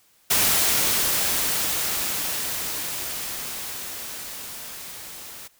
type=noise with level ramp; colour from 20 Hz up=white; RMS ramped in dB=-19 to -40 dBFS; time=0.3-5.48 s; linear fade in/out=10 ms; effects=white hiss -60 dBFS RMS until 5.59 s